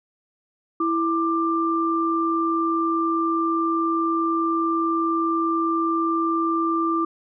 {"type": "tone pair together", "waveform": "sine", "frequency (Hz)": [330, 1185.2], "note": ["E4", "D6"], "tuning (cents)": [2, 15], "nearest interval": "octave + minor seventh", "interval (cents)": 2213, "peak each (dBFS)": [-22, -22], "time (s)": [0.8, 7.05], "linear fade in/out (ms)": 5, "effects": []}